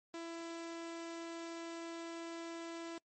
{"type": "tone", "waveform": "sawtooth", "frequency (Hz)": 333.8, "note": "E4", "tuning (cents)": 22, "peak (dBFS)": -39, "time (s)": [0.14, 2.98], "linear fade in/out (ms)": 2, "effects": ["noise-tail reverb RT60 0.1 s tail -26 dB re dry", "MP3 32 kbps"]}